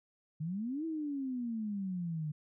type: exponential two-way sweep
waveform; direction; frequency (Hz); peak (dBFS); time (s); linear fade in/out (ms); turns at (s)
sine; up then down; 148.4 to 329.6 to 148.4; -34; 0.4-2.32; 10; 0.85
effects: none